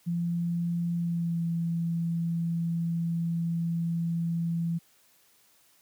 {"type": "tone with pitch glide", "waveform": "sine", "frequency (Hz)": [171.2, 167.87], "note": ["F3", "E3"], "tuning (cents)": [-34, 32], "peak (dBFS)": -26, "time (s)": [0.06, 4.79], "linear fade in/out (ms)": 20, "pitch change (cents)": -34, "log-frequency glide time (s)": [0.96, 1.42], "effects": ["white hiss -63 dBFS RMS until 5.81 s", "high-pass 60 Hz 12 dB/octave"]}